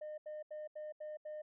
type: tone bursts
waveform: sine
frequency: 609 Hz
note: D#5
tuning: 37 cents flat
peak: -40 dBFS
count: 6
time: 0.01-1.42 s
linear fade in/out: 10 ms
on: 170 ms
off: 78 ms
effects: tanh soft clip ceiling -41 dBFS